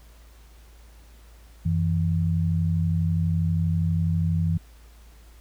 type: tone pair together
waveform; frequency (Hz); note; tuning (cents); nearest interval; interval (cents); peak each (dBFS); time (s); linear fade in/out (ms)
sine; 91.2 / 163.54; F#2 / E3; -24 / -13; minor seventh; 1011; -23; 1.65-4.58; 10
effects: added 56 Hz sine -47 dBFS peak until 5.4 s + pink hiss -57 dBFS RMS until 5.4 s